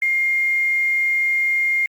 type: tone with quantisation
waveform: sine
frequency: 2122 Hz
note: C7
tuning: 24 cents sharp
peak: -16 dBFS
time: 0.02-1.86 s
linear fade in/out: 2 ms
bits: 7
effects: Opus 48 kbps